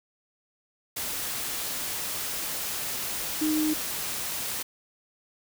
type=tone in noise; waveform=sine; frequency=308.4 Hz; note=D#4; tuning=15 cents flat; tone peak=-23 dBFS; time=3.41-3.74 s; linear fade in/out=10 ms; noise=white; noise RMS=-32 dBFS; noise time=0.96-4.63 s; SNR=+6 dB; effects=none